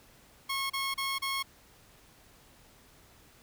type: tone bursts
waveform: 15% pulse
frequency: 1089 Hz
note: C#6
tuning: 31 cents flat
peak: -24 dBFS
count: 4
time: 0.49-1.429 s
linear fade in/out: 10 ms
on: 210 ms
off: 33 ms
effects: pink hiss -59 dBFS RMS until 3.42 s